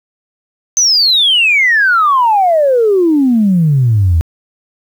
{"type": "exponential sweep", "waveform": "sine", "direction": "down", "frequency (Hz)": [6240, 77.78], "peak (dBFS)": -6, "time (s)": [0.77, 4.21], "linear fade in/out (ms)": 0, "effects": ["tanh soft clip ceiling -2 dBFS", "7-bit"]}